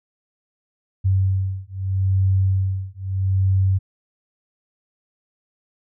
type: beating tone pair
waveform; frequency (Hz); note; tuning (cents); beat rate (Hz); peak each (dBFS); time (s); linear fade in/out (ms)
sine; 95.1 / 95.89; F#2 / G2; +48 / -38; 0.79; -20; 1.04-3.79; 20
effects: none